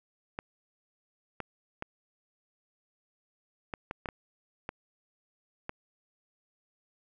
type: clicks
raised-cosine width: 0.5 ms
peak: -20 dBFS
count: 9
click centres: 0.389 / 1.403 / 1.824 / 3.738 / 3.911 / 4.058 / 4.088 / 4.691 / 5.694 s
effects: none